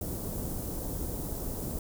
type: band-stop noise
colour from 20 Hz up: pink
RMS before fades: -35 dBFS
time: 0.01-1.79 s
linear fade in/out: 2 ms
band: 510 to 11000 Hz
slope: 12 dB/octave
effects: none